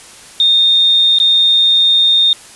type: tone with dropouts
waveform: sine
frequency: 3661 Hz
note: A#7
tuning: 32 cents flat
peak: -7 dBFS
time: 0.4-2.33 s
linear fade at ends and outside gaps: 1 ms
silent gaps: 1.186-1.2 s
effects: white hiss -37 dBFS RMS until 2.55 s + resampled to 24000 Hz